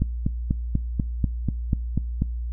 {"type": "click train", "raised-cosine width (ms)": 5, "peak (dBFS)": -9, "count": 10, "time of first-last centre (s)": [0.02, 2.22], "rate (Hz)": 4.09, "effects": ["noise-tail reverb RT60 0.4 s tail -24 dB re dry", "added 59 Hz sine -26 dBFS peak until 2.52 s"]}